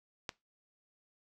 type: click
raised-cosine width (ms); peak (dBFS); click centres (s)
0.2; -19; 0.292
effects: noise-tail reverb RT60 0.2 s tail -21 dB re dry